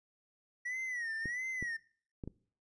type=tone with vibrato; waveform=triangle; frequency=1922 Hz; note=B6; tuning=48 cents flat; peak=-34 dBFS; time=0.65-1.77 s; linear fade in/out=10 ms; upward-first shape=sine; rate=1.5 Hz; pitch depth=130 cents each way
type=clicks; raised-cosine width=3 ms; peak=-28 dBFS; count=4; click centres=1.257 / 1.626 / 2.238 / 2.276 s
effects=noise-tail reverb RT60 0.5 s tail -22 dB re dry + resampled to 22050 Hz